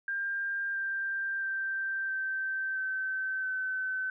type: tone with pitch steps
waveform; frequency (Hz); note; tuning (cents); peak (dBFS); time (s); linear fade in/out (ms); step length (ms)
sine; 1597 / 1582.3 / 1567.8 / 1553.3 / 1539 / 1524.9; G6 / G6 / G6 / G6 / G6 / G6; +32 / +16 / 0 / -16 / -32 / -48; -30; 0.08-4.1; 2; 670
effects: none